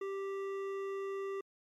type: tone with hard clipping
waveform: triangle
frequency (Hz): 391.7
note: G4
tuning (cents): -1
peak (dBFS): -38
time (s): 0.01-1.41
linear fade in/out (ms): 5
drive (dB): 15
effects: MP3 64 kbps